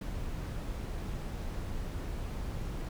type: noise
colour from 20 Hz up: brown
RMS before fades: -37 dBFS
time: 0.01-2.89 s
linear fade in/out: 5 ms
effects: none